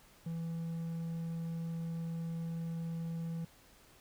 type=tone; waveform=triangle; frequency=165.7 Hz; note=E3; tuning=9 cents sharp; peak=-34 dBFS; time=0.26-3.45 s; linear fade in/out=5 ms; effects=pink hiss -62 dBFS RMS until 4 s